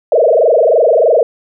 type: tone with frequency modulation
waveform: sine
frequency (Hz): 556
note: C#5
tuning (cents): +5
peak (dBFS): -6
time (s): 0.12-1.23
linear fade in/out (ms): 2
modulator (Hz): 23.2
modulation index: 4.6
effects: none